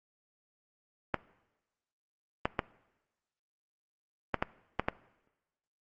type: clicks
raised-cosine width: 0.5 ms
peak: -12 dBFS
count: 7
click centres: 1.143 / 2.455 / 2.592 / 4.343 / 4.425 / 4.796 / 4.885 s
effects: noise-tail reverb RT60 1.0 s tail -20 dB re dry + Opus 24 kbps